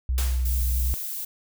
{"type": "tone with pitch glide", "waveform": "sine", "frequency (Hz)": [63.5, 61.83], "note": ["B1", "B1"], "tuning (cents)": [49, 3], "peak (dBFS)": -21, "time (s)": [0.09, 0.94], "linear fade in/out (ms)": 0, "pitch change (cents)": -46, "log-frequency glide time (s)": [0.29, 0.59]}
{"type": "noise with exponential decay", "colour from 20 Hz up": "white", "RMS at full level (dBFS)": -29, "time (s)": [0.18, 0.74], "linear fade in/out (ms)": 0, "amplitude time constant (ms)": 120}
{"type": "noise", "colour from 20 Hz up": "violet", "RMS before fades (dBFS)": -32, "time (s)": [0.45, 1.25], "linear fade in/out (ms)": 5}
{"effects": []}